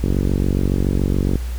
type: click train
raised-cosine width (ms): 3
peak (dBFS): -6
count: 63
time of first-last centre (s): 0.04-1.356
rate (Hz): 47.1
effects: added 60 Hz sine -22 dBFS peak until 1.58 s + pink hiss -40 dBFS RMS until 1.58 s